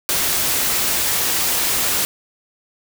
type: noise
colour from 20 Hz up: white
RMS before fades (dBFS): -19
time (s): 0.09-2.05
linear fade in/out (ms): 0
effects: none